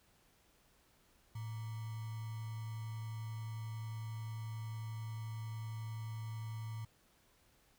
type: tone with sample-and-hold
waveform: sine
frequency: 111.1 Hz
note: A2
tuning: 17 cents sharp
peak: -40 dBFS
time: 1.35-6.85 s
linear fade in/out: 5 ms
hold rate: 1050 Hz
effects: pink hiss -70 dBFS RMS until 7.78 s